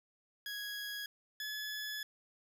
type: tone pair in turn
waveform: 20% pulse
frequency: 1661.2 / 1709.9 Hz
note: G#6 / A6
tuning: 0 / -50 cents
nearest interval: minor second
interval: 50 cents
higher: second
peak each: -35 / -34 dBFS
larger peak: second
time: 0.46-1.06 / 1.4-2.03 s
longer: second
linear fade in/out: 2 ms
effects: none